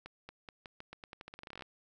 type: accelerating click train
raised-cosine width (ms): 0.3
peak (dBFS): -30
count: 21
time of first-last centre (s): 0.06-1.622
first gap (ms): 230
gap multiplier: 0.86
effects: none